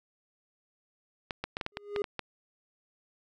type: clicks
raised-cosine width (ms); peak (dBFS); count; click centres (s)
0.3; -17; 9; 1.308 / 1.44 / 1.569 / 1.612 / 1.664 / 1.771 / 1.962 / 2.042 / 2.193
type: tone with exponential growth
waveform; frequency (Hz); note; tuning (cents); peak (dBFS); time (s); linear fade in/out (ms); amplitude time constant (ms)
triangle; 410.3; G#4; -21; -23; 1.72-2.02; 2; 65
effects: none